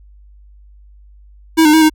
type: tone with pitch steps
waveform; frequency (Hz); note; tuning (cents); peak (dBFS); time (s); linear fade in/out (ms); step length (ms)
square; 322.3 / 303.8 / 318.3 / 310.9; E4 / D#4 / D#4 / D#4; -39 / -41 / +39 / -1; -7; 1.57-1.898; 20; 82
effects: added 50 Hz sine -40 dBFS peak until 1.94 s